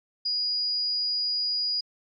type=tone; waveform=sine; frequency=4894 Hz; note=D#8; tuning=29 cents flat; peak=-24 dBFS; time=0.25-1.81 s; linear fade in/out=10 ms; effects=MP3 64 kbps